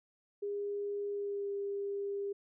sine tone with pitch glide, 406.6 to 400.8 Hz, G#4 to G4, -37 to +38 cents, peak -34 dBFS, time 0.42-2.33 s, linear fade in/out 10 ms, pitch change -25 cents, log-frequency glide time 1.1-1.51 s, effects none

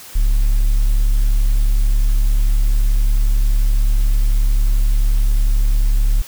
triangle tone, 35.67 Hz, D1, 50 cents flat, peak -8 dBFS, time 0.15-6.22 s, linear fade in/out 10 ms, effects tanh soft clip ceiling -5 dBFS + white hiss -37 dBFS RMS until 6.27 s

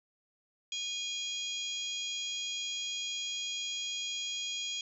harmonic tone with a mistuned harmonic, 818 Hz, G#5, 26 cents flat, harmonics 3 / 4 / 5 / 6 / 7 / 8 / 9, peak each -43 / -36 / -49 / -48 / -52 / -42 / -55 dBFS, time 0.72-4.81 s, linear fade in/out 2 ms, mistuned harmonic 8, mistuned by +40 cents, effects none

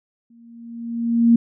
sine tone with exponential growth, 233.1 Hz, A#3, in tune, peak -8 dBFS, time 0.3-1.36 s, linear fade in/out 5 ms, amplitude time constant 230 ms, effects none

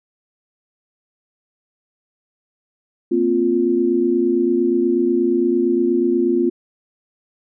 sine chord, Bb suspended second, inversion none, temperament equal, 233.1 / 261.6 / 349.2 Hz, Bb3 / C4 / F4, 0 / 0 / 0 cents, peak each -22 / -20 / -16 dBFS, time 3.11-6.5 s, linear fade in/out 10 ms, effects none

